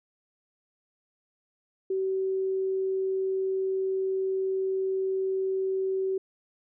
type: tone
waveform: sine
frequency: 381.5 Hz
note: G4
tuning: 47 cents flat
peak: -25 dBFS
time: 1.9-6.18 s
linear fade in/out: 5 ms
effects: none